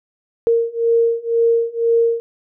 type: beating tone pair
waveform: sine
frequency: 461.8 / 463.8 Hz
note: A#4 / A#4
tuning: -16 / -9 cents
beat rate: 2 Hz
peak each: -17 / -16 dBFS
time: 0.47-2.2 s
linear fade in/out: 0 ms
effects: none